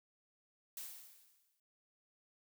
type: noise with exponential decay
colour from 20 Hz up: blue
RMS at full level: -44 dBFS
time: 0.77-1.6 s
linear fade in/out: 2 ms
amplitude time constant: 180 ms
effects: noise-tail reverb RT60 0.1 s tail -23 dB re dry